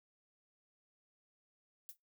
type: noise with exponential decay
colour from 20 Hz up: violet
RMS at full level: -44 dBFS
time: 1.89-1.97 s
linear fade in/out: 0 ms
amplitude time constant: 17 ms
effects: noise-tail reverb RT60 0.2 s tail -25 dB re dry